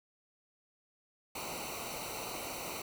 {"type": "noise with comb filter", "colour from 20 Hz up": "pink", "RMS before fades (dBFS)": -41, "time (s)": [1.35, 2.82], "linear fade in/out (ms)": 5, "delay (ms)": 0.59, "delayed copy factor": -0.85, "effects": []}